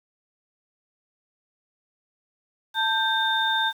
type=tone cluster; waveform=sine; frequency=888 / 1574 / 3624 Hz; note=A5 / G6 / A#7; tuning=+16 / +7 / -50 cents; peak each=-25 dBFS; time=2.74-3.73 s; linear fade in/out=50 ms; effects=8-bit